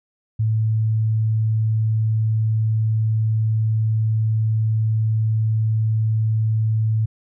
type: tone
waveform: sine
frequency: 110 Hz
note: A2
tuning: in tune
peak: -16 dBFS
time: 0.39-7.06 s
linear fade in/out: 10 ms
effects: none